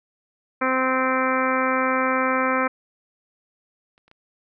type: harmonic tone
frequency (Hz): 259.7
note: C4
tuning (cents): -13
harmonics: 1 / 2 / 3 / 4 / 5 / 6 / 7 / 8 / 9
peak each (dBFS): -26 / -25 / -32 / -26 / -25 / -29 / -32 / -32 / -31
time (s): 0.61-2.68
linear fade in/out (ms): 10
type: clicks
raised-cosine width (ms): 0.3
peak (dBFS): -40 / -40 / -33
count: 3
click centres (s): 3.979 / 4.08 / 4.114
effects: none